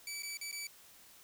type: tone with dropouts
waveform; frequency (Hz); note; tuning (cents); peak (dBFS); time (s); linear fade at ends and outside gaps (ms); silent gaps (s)
15% pulse; 2300; D7; -37; -33; 0.07-0.67; 2; 0.223-0.232 / 0.372-0.412 / 0.514-0.526
effects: white hiss -59 dBFS RMS until 1.23 s